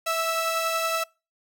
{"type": "tone pair together", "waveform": "sawtooth", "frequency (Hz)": [653.9, 1318.5], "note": ["E5", "E6"], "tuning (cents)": [-14, 0], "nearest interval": "octave", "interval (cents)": 1214, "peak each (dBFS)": [-23, -23], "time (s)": [0.06, 1.04], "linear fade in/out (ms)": 10, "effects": ["noise-tail reverb RT60 0.3 s tail -25 dB re dry"]}